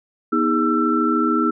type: tone cluster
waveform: sine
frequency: 244.1 / 317.4 / 410.2 / 1337 Hz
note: B3 / D#4 / G#4 / E6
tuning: -20 / +35 / -21 / +24 cents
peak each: -21 / -20 / -25 / -20 dBFS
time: 0.32-1.51 s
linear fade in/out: 10 ms
effects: none